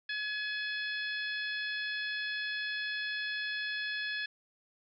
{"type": "harmonic tone", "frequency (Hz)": 848, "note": "G#5", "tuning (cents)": 36, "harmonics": [2, 3, 4, 5, 6], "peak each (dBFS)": [-35, -42, -41, -45, -48], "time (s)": [0.09, 4.26], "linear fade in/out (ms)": 5, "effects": []}